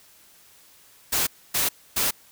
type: noise bursts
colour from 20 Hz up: white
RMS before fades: -23 dBFS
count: 3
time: 1.12-2.11 s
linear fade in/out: 10 ms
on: 150 ms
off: 270 ms
effects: white hiss -54 dBFS RMS until 2.31 s